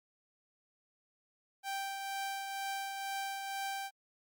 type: tone with tremolo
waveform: sawtooth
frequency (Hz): 784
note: G5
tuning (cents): 0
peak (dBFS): -31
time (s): 1.63-3.91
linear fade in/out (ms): 50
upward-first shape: triangle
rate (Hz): 2.1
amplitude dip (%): 40
effects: MP3 96 kbps